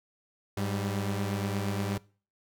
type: tone pair together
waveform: sawtooth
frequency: 101.8 / 195.08 Hz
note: G#2 / G3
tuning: -34 / -8 cents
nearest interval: major seventh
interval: 1126 cents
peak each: -27 / -30 dBFS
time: 0.57-1.98 s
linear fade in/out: 5 ms
effects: noise-tail reverb RT60 0.4 s tail -22 dB re dry